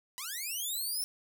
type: linear sweep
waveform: 5% pulse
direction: up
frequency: 951 to 5400 Hz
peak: -26 dBFS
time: 0.18-1.04 s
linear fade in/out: 0 ms
effects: none